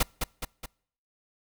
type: noise with echo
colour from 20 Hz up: pink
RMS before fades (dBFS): -23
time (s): 0-0.03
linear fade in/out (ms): 5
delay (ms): 210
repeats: 3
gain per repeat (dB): -5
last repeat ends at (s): 0.66
effects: noise-tail reverb RT60 0.6 s tail -26 dB re dry